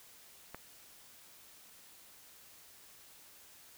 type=click; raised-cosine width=0.5 ms; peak=-28 dBFS; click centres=0.546 s; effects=white hiss -58 dBFS RMS until 3.77 s